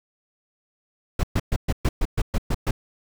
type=noise bursts; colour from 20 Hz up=brown; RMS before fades=-20 dBFS; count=10; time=1.19-2.71 s; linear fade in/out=5 ms; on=44 ms; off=120 ms; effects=none